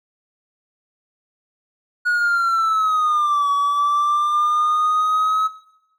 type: linear two-way sweep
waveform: triangle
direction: down then up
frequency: 1458 to 1134 to 1284 Hz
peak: -13 dBFS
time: 2.05-5.48 s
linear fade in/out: 20 ms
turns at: 3.51 s
effects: noise-tail reverb RT60 0.8 s tail -18 dB re dry + tanh soft clip ceiling -9 dBFS